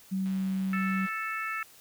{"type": "tone", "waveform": "sine", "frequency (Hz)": 190.5, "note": "G3", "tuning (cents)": -49, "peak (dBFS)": -27, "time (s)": [0.11, 1.07], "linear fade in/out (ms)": 20}
{"type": "click train", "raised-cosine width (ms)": 0.3, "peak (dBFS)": -35, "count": 115, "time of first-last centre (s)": [0.26, 1.086], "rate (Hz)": 138}
{"type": "harmonic tone", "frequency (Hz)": 440, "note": "A4", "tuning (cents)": 0, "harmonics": [3, 4, 5, 6], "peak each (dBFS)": [-34, -36, -38, -40], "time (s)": [0.73, 1.63], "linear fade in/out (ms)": 2}
{"effects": ["white hiss -55 dBFS RMS until 1.8 s"]}